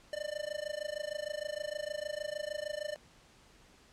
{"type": "tone with amplitude modulation", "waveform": "square", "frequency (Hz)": 598, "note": "D5", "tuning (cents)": 31, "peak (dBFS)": -33, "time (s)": [0.13, 2.96], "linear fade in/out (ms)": 0, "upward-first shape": "sine", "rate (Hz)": 26.5, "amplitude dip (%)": 95, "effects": ["pink hiss -61 dBFS RMS until 3.92 s", "low-pass 8000 Hz 12 dB/octave"]}